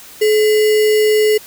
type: tone with sample-and-hold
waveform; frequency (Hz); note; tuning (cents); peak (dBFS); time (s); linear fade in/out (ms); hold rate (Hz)
sine; 428; A4; -48; -9; 0.21-1.38; 10; 2450
effects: white hiss -38 dBFS RMS until 1.46 s